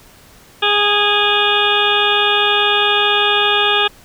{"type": "harmonic tone with a mistuned harmonic", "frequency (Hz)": 412.7, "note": "G#4", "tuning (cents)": -11, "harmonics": [1, 2, 3, 4, 6, 7, 8, 9], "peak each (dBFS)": [-20, -20, -20, -20, -20, -20, -20, -20], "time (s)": [0.62, 3.88], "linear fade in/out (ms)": 10, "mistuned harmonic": 9, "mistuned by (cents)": -61, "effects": ["pink hiss -45 dBFS RMS until 4.04 s"]}